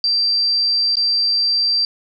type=tone with dropouts; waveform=sine; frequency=4699 Hz; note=D8; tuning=in tune; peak=-14 dBFS; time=0.04-1.85 s; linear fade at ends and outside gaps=1 ms; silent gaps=0.955-0.969 s; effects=none